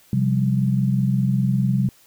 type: chord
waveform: sine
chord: C suspended fourth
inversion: none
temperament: equal with one note detuned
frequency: 130.81 / 176.24 / 196 Hz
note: C3 / F3 / G3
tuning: 0 / +16 / 0 cents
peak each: -19 / -25 / -21 dBFS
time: 0.13-1.89 s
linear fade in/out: 2 ms
effects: white hiss -54 dBFS RMS until 2.06 s